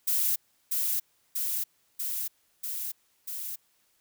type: noise with echo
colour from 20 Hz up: violet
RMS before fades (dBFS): -26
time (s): 0.07-0.36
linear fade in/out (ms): 10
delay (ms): 640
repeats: 5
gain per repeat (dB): -2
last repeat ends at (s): 3.56
effects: white hiss -69 dBFS RMS until 4 s